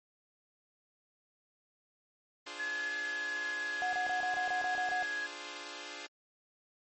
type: chord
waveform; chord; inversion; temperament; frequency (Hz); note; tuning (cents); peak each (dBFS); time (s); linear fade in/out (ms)
5% pulse; D half-diminished seventh; none; equal; 293.7 / 349.2 / 415.3 / 523.3; D4 / F4 / Ab4 / C5; 0 / 0 / 0 / 0; -37; 2.46-6.07; 10
type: tone with pitch glide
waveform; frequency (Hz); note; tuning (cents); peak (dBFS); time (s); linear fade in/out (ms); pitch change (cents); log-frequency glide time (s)
sine; 1699 to 1666; G#6 to G#6; +39 to +5; -34; 2.59-5.27; 10; -34; 2.93-4.6
type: tone bursts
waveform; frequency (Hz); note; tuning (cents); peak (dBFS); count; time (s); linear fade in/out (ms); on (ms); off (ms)
sine; 732; F#5; -19; -32; 9; 3.82-5.026; 0; 110; 27
effects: MP3 32 kbps